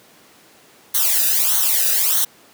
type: noise with flanger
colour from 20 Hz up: blue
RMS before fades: -17 dBFS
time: 0.94-2.25 s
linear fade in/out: 10 ms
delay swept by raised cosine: 0.4 to 0.94 ms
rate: 1.6 Hz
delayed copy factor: -0.95
effects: pink hiss -49 dBFS RMS until 2.53 s + high-pass 200 Hz 12 dB/octave